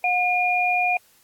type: tone pair together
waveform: sine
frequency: 721 / 2425 Hz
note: F#5 / D#7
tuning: -45 / -45 cents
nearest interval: octave + major sixth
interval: 2100 cents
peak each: -21 dBFS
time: 0.04-0.97 s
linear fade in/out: 2 ms
effects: white hiss -58 dBFS RMS until 1.23 s + AAC 64 kbps